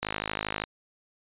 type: click train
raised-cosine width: 0.3 ms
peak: -12 dBFS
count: 33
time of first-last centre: 0.03-0.638 s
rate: 52.6 Hz
effects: resampled to 8000 Hz